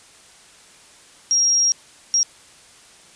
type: tone bursts at uneven times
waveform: sine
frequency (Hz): 5620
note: F8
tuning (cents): +10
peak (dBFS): -14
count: 2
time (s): 1.31-1.72 / 2.14-2.23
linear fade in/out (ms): 0
effects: white hiss -48 dBFS RMS until 3.15 s + resampled to 22050 Hz